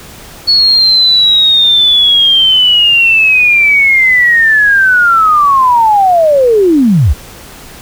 sine linear sweep, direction down, 4400 to 51.6 Hz, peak -4 dBFS, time 0.47-7.14 s, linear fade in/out 20 ms, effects pink hiss -32 dBFS RMS until 7.81 s

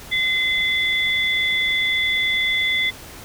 sine tone pair together, 2051 / 3460 Hz, C7 / A7, -35 / -30 cents, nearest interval major sixth, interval 905 cents, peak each -19 / -22 dBFS, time 0.11-2.91 s, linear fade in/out 20 ms, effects pink hiss -39 dBFS RMS until 3.24 s

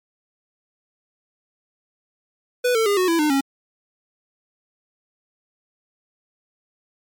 square tone with pitch steps, 493.9 / 447.7 / 405.8 / 367.9 / 333.5 / 302.3 / 274 Hz, B4 / A4 / G#4 / F#4 / E4 / D#4 / C#4, 0 / +30 / -40 / -10 / +20 / -50 / -20 cents, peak -17 dBFS, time 2.64-3.41 s, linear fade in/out 10 ms, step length 110 ms, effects MP3 96 kbps

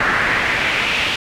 brown noise with band-pass filter sweep, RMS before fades -18 dBFS, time 0-1.16 s, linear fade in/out 5 ms, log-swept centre 1600 to 2900 Hz, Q 2.7, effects none

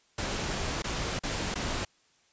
pink noise with dropouts, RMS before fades -32 dBFS, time 0.18-1.85 s, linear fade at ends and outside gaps 5 ms, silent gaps 0.822-0.841 / 1.192-1.234 / 1.543-1.555 s, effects white hiss -66 dBFS RMS until 2.32 s + resampled to 16000 Hz

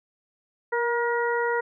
harmonic tone with a mistuned harmonic, 476.2 Hz, A#4, 37 cents sharp, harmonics 1 / 2 / 3 / 4, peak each -25 / -28 / -30 / -31 dBFS, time 0.72-1.61 s, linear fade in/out 10 ms, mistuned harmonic 1, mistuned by -17 cents, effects none

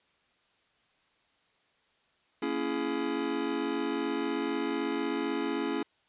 square chord, A# half-diminished seventh, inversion none, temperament just, 233.1 / 279.7 / 335.6 / 419.5 Hz, A#3 / C#4 / E4 / G#4, 0 / +16 / +31 / +17 cents, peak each -39 / -34 / -35 / -36 dBFS, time 2.42-5.83 s, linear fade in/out 5 ms, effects white hiss -69 dBFS RMS until 6.08 s + resampled to 8000 Hz

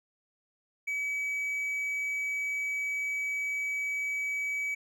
triangle tone, 2281 Hz, C#7, 49 cents sharp, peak -28 dBFS, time 0.87-4.75 s, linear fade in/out 10 ms, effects none

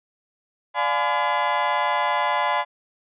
35% pulse chord, D diminished seventh, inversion none, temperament just, 587.3 / 704.8 / 845.8 / 1014.9 Hz, D5 / F5 / Ab5 / Cb6, 0 / +16 / +31 / +47 cents, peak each -27 / -26 / -23 / -21 dBFS, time 0.74-2.65 s, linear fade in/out 50 ms, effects resampled to 8000 Hz

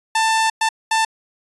sawtooth tone bursts at uneven times, 889 Hz, A5, 18 cents sharp, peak -11 dBFS, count 3, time 0.15-0.5 / 0.61-0.69 / 0.91-1.05 s, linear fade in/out 5 ms, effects resampled to 24000 Hz

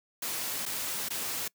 white noise with dropouts, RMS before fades -34 dBFS, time 0.22-1.48 s, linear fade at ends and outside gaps 5 ms, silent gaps 0.655-0.661 / 1.088-1.103 s, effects noise-tail reverb RT60 0.1 s tail -24 dB re dry + high-pass 100 Hz 12 dB/octave

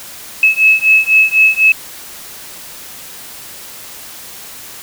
sine beating tone pair, 2587 / 2591 Hz, E7 / E7, -33 / -30 cents, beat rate 4 Hz, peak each -10 dBFS, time 0.43-1.72 s, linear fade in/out 2 ms, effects white hiss -32 dBFS RMS until 4.82 s

